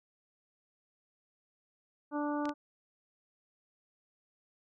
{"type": "harmonic tone", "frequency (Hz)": 293.7, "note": "D4", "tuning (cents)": 0, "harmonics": [1, 2, 3, 4, 5], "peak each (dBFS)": [-33, -39, -39, -42, -46], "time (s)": [2.11, 2.54], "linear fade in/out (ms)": 50}
{"type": "clicks", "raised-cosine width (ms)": 0.2, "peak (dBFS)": -25, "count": 2, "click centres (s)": [2.455, 2.493]}
{"effects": []}